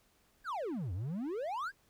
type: exponential two-way sweep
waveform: triangle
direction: down then up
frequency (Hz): 1705 to 82.41 to 1705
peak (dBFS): -33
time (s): 0.44-1.72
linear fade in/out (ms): 50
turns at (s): 0.93
effects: pink hiss -70 dBFS RMS until 1.89 s